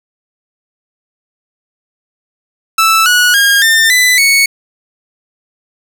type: tone with pitch steps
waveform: sawtooth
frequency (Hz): 1318.5 / 1463 / 1623.3 / 1801.1 / 1998.5 / 2217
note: E6 / F#6 / G#6 / A6 / B6 / C#7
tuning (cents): 0 / -20 / -40 / +40 / +20 / 0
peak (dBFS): -3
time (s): 2.78-4.46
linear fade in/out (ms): 5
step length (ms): 280
effects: none